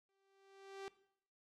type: tone with exponential growth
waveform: sawtooth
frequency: 390.6 Hz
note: G4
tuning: 6 cents flat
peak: -40 dBFS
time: 0.09-0.88 s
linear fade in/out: 0 ms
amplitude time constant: 170 ms
effects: noise-tail reverb RT60 0.7 s tail -18 dB re dry + low-pass 6000 Hz 12 dB/octave